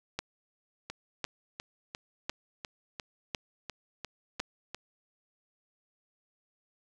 two click trains, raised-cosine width 0.2 ms, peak -15 / -21 dBFS, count 5 / 12, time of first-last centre 0.19-4.401 / 0.9-4.746 s, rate 0.95 / 2.86 Hz, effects none

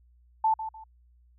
sine tone with echo, 881 Hz, A5, 2 cents sharp, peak -20 dBFS, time 0.44-0.54 s, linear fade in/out 5 ms, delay 150 ms, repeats 2, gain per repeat -11 dB, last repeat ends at 0.84 s, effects added 60 Hz sine -57 dBFS peak until 1.38 s

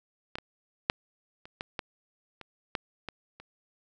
clicks, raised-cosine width 0.3 ms, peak -18 / -22 / -6 / -30 / -18 / -16 / -27 / -13 / -20 / -30 dBFS, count 10, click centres 0.355 / 0.385 / 0.899 / 1.455 / 1.609 / 1.792 / 2.413 / 2.752 / 3.087 / 3.4 s, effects none

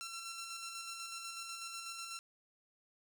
10% pulse tone with tremolo, 1353 Hz, E6, 45 cents sharp, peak -34 dBFS, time 0.01-2.19 s, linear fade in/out 0 ms, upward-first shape square, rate 8.1 Hz, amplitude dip 30%, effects none

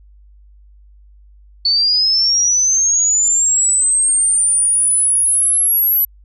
sine linear sweep, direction up, 4434 to 11840 Hz, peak -11 dBFS, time 1.65-6.05 s, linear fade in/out 5 ms, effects added 50 Hz sine -42 dBFS peak until 6.24 s

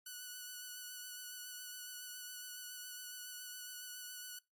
5% pulse tone with vibrato, 1480 Hz, F#6, in tune, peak -35 dBFS, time 0.06-4.39 s, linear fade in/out 5 ms, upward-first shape sine, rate 7.2 Hz, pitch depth 18 cents each way, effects noise-tail reverb RT60 0.2 s tail -21 dB re dry + MP3 64 kbps

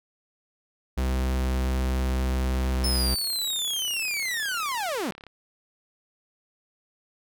45% pulse tone, 64.5 Hz, C2, 24 cents flat, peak -23 dBFS, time 0.97-3.15 s, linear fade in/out 10 ms
click train, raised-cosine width 0.3 ms, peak -28 dBFS, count 95, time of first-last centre 2.55-5.267 s, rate 34.6 Hz
sawtooth linear sweep, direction down, 5274 to 168.3 Hz, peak -23 dBFS, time 2.84-5.11 s, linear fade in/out 2 ms
effects none

